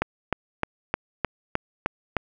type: click train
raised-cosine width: 0.5 ms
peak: -7 dBFS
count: 8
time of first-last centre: 0.02-2.167 s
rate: 3.26 Hz
effects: none